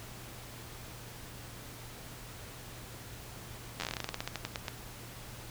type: slowing click train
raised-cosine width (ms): 0.2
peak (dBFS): -17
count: 20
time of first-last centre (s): 3.8-4.682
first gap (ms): 10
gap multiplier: 1.15
effects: added 118 Hz sine -51 dBFS peak until 5.5 s + pink hiss -48 dBFS RMS until 5.5 s